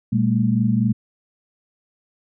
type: tone cluster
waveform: sine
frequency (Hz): 119.9 / 200 / 224.2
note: A#2 / G3 / A3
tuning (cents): +49 / +35 / +33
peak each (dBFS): -20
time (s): 0.12-0.93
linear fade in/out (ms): 10
effects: none